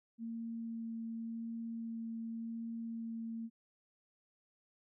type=tone with vibrato; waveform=sine; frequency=228.3 Hz; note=A#3; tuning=36 cents flat; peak=-39 dBFS; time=0.18-3.5 s; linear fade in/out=50 ms; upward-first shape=sine; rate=0.89 Hz; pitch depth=8 cents each way; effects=none